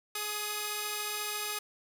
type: tone pair together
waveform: 5% pulse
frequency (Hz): 420 / 1245.9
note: G#4 / D#6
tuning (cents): +19 / +2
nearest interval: octave + perfect fifth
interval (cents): 1883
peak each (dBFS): -25 / -24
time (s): 0.15-1.59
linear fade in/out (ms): 5
effects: none